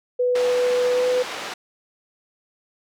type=tone with pitch glide; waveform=sine; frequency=495.2 to 500.7 Hz; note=B4 to B4; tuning=+5 to +24 cents; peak=-17 dBFS; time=0.19-1.23 s; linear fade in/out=10 ms; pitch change=+19 cents; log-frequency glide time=0.91-1.05 s
type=band-pass noise; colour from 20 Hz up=pink; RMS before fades=-32 dBFS; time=0.35-1.54 s; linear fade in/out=5 ms; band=450 to 5100 Hz; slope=12 dB/octave
effects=none